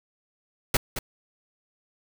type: noise with echo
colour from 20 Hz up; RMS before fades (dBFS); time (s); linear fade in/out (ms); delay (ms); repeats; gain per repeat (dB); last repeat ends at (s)
pink; -20; 0.74-0.77; 5; 220; 1; -10; 0.99
effects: none